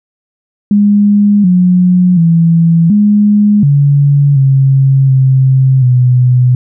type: tone with pitch steps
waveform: sine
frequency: 205 / 180.6 / 166.4 / 207.4 / 142.3 / 135.2 / 132.2 / 125.3 Hz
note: G#3 / F#3 / E3 / G#3 / C#3 / C#3 / C3 / B2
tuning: -22 / -42 / +17 / -2 / +46 / -43 / +18 / +25 cents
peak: -4 dBFS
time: 0.71-6.55 s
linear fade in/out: 2 ms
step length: 730 ms
effects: none